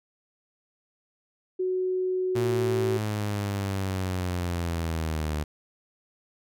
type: tone with pitch glide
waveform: sine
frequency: 370 to 378.4 Hz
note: F#4 to F#4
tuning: 0 to +39 cents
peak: -24 dBFS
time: 1.59-2.98 s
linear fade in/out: 10 ms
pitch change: +39 cents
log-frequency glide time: 2.46-2.83 s
type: linear sweep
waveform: sawtooth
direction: down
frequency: 115.9 to 74.8 Hz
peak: -23 dBFS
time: 2.35-5.44 s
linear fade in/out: 10 ms
effects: none